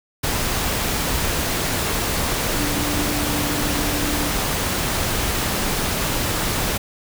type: tone in noise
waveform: sine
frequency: 293.7 Hz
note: D4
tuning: in tune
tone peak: -26 dBFS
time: 2.54-4.3 s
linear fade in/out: 10 ms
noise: pink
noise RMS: -22 dBFS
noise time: 0.23-6.78 s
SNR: -7 dB
effects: none